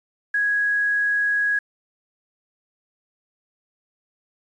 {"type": "tone with quantisation", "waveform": "sine", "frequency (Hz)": 1661.2, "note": "G#6", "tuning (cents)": 0, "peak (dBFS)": -18, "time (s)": [0.34, 1.59], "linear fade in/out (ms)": 5, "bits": 8, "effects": ["resampled to 22050 Hz"]}